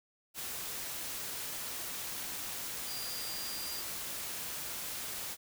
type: tone in noise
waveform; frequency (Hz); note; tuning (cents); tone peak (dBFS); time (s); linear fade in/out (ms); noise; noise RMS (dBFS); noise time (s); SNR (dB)
sine; 4785; D8; +32; -42; 2.85-3.84; 50; white; -40; 0.34-5.37; -5
effects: none